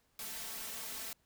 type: noise with comb filter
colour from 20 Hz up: white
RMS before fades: -43 dBFS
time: 0.19-1.13 s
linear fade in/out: 2 ms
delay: 4.5 ms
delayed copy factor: +0.75
effects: pink hiss -74 dBFS RMS until 1.25 s